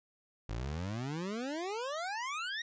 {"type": "exponential sweep", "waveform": "25% pulse", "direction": "up", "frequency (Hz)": [51.2, 1914], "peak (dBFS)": -32, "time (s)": [0.49, 2.62], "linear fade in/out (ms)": 5, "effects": ["resampled to 16000 Hz"]}